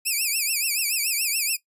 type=tone with vibrato; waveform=5% pulse; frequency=2489 Hz; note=D#7; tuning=in tune; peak=-13 dBFS; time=0.05-1.57 s; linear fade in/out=20 ms; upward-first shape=triangle; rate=7 Hz; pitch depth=190 cents each way; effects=noise-tail reverb RT60 0.1 s tail -17 dB re dry + resampled to 32000 Hz